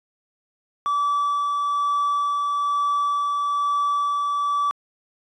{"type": "tone with tremolo", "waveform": "triangle", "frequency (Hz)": 1154, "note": "D6", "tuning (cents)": -31, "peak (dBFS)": -16, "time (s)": [0.86, 4.71], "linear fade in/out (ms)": 0, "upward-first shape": "sine", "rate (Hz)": 1.1, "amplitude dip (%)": 25, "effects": ["tanh soft clip ceiling -13 dBFS", "resampled to 24000 Hz"]}